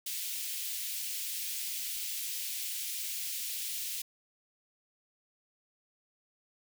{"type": "high-pass noise", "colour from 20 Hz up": "white", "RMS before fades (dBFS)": -37, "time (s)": [0.06, 4.02], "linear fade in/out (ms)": 5, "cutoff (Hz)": 2400, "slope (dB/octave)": 24, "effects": []}